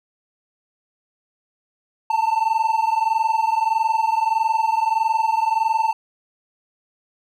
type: tone pair together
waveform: triangle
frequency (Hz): 880 / 901.6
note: A5 / A5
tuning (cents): 0 / +42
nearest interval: unison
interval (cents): 42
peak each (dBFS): -18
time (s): 2.1-5.93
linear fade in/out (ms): 5
effects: none

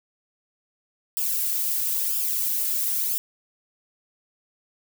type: noise with flanger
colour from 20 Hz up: violet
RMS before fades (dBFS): -25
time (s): 1.17-3.18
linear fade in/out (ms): 0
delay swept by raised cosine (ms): 0.48 to 2.58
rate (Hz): 1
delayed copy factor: -0.65
effects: none

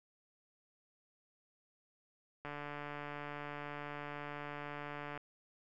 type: click train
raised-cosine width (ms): 0.5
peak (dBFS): -29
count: 399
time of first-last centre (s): 2.45-5.176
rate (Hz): 146
effects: none

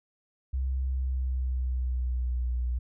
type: tone with pitch glide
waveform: sine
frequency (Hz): 65.41 to 61.03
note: C2 to B1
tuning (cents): 0 to -20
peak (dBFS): -26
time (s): 0.53-2.79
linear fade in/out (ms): 10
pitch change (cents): -120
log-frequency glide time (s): 0.83-2.53
effects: none

